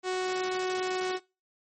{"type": "tone", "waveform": "sawtooth", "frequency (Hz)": 370, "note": "F#4", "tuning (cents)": 0, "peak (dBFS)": -24, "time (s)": [0.03, 1.2], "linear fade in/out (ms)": 50, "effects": ["noise-tail reverb RT60 0.3 s tail -24 dB re dry", "MP3 32 kbps"]}